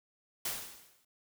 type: noise with exponential decay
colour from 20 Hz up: white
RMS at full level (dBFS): -33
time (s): 0.45-1.05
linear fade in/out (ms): 5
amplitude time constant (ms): 130
effects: none